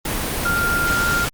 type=tone in noise; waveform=sine; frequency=1396.9 Hz; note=F6; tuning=in tune; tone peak=-18 dBFS; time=0.45-1.25 s; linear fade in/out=5 ms; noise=pink; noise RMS=-23 dBFS; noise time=0.05-1.29 s; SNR=+2 dB; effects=Opus 32 kbps